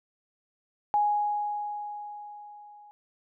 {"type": "tone with level ramp", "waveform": "sine", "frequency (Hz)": 830.6, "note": "G#5", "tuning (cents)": 0, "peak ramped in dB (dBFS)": [-20, -49], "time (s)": [0.94, 2.91], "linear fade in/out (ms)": 0, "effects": []}